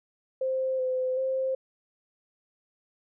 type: tone with pitch steps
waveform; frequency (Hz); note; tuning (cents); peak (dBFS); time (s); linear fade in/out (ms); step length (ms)
sine; 523 / 513 / 526; C5 / C5 / C5; -1 / -34 / +9; -25; 0.41-1.55; 5; 380
effects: none